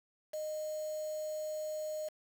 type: tone with quantisation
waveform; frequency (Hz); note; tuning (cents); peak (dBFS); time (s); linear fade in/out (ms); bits
sine; 616; D#5; -17; -36; 0.33-2.09; 10; 8
effects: none